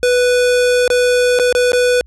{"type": "tone with dropouts", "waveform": "square", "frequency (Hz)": 493.9, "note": "B4", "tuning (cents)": 0, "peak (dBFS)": -11, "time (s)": [0.03, 2.01], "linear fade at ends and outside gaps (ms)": 0, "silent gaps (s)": [[0.878, 0.902], [1.389, 1.397], [1.526, 1.55], [1.719, 1.732]], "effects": ["added 60 Hz sine -40 dBFS peak until 2.06 s", "resampled to 24000 Hz"]}